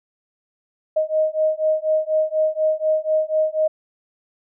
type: beating tone pair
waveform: sine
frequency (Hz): 622.3 / 626.4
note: D#5 / D#5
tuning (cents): 0 / +11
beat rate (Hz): 4.1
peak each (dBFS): -20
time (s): 0.96-3.68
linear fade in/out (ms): 10
effects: none